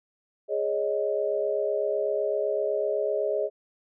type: chord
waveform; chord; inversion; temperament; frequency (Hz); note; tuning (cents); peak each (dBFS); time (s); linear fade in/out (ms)
sine; Ab suspended fourth; none; equal; 415.3 / 554.4 / 622.3; Ab4 / Db5 / Eb5; 0 / 0 / 0; -28 / -29 / -28; 0.48-3.5; 50
effects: none